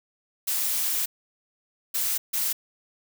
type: noise bursts at uneven times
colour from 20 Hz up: blue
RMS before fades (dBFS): -26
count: 3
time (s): 0.47-1.06 / 1.94-2.18 / 2.33-2.53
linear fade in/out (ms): 10
effects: none